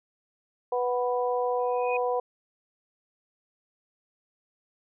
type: harmonic tone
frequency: 246.9 Hz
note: B3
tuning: in tune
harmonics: 2 / 3 / 4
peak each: -26 / -30 / -32 dBFS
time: 0.72-2.2 s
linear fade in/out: 5 ms
type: tone with exponential growth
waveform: sine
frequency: 2489 Hz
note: D#7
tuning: in tune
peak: -28 dBFS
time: 1.59-1.97 s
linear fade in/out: 5 ms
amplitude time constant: 81 ms
effects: none